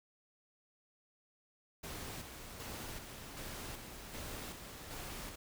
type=noise with tremolo; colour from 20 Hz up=pink; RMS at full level=-45 dBFS; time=1.83-5.36 s; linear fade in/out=10 ms; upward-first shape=square; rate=1.3 Hz; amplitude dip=40%; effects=none